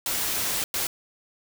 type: noise bursts at uneven times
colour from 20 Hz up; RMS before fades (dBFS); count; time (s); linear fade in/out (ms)
white; -27; 2; 0.06-0.64 / 0.74-0.87; 2
effects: none